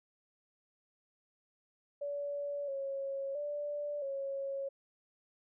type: tone with pitch steps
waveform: sine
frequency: 573 / 548 / 585 / 549 Hz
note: D5 / C#5 / D5 / C#5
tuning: -43 / -20 / -7 / -17 cents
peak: -35 dBFS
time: 2.01-4.69 s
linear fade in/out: 10 ms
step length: 670 ms
effects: none